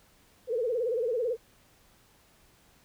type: tone with vibrato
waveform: sine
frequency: 473.6 Hz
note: A#4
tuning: 27 cents sharp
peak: -26 dBFS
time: 0.47-1.37 s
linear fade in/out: 50 ms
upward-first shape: sine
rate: 18 Hz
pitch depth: 140 cents each way
effects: pink hiss -62 dBFS RMS until 2.84 s